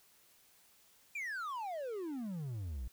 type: exponential sweep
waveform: triangle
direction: down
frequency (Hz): 2454 to 55.1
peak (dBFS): -36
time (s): 1.15-2.88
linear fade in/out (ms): 5
effects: white hiss -66 dBFS RMS until 2.92 s